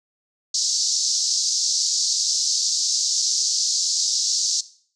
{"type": "band-pass noise", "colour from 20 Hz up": "pink", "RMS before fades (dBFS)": -22, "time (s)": [0.54, 4.61], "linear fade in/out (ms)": 5, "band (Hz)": [4500, 6900], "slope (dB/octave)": 48, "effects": ["noise-tail reverb RT60 0.5 s tail -17 dB re dry"]}